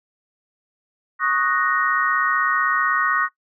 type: chord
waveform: sine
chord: D# minor seventh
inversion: third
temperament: equal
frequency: 1108.7 / 1244.5 / 1480 / 1864.7 Hz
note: C#6 / D#6 / F#6 / A#6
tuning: 0 / 0 / 0 / 0 cents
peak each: -23 dBFS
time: 1.19-3.29 s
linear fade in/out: 50 ms
effects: noise-tail reverb RT60 0.1 s tail -18 dB re dry